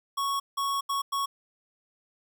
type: tone bursts at uneven times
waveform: square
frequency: 1108.7 Hz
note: C#6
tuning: in tune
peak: -27 dBFS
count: 4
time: 0.17-0.4 / 0.57-0.81 / 0.89-1.02 / 1.12-1.26 s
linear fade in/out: 10 ms
effects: 11-bit